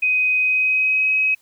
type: tone with pitch glide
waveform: sine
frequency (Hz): 2509 to 2543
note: D#7 to D#7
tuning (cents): +14 to +37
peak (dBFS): -15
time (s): 0.02-1.35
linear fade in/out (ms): 10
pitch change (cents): +23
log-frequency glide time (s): 0.38-1.11
effects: white hiss -59 dBFS RMS until 1.41 s